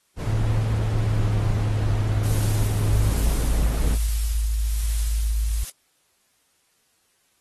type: noise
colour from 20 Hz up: brown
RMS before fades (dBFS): -26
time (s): 0.16-3.98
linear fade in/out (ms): 50
type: tone with pitch glide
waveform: sine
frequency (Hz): 109.2 to 105.18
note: A2 to G#2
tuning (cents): -13 to +22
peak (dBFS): -20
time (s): 0.26-3.11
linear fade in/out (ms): 10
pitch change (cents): -65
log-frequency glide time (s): 0.69-1.86
type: noise with tremolo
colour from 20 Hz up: blue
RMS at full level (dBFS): -32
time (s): 2.24-5.7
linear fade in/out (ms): 2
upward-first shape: sine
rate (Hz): 1.2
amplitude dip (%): 45
type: tone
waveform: sine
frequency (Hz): 54.1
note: A1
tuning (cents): -29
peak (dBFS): -20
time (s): 2.91-5.64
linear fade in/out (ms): 5
effects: white hiss -66 dBFS RMS until 7.4 s + AAC 32 kbps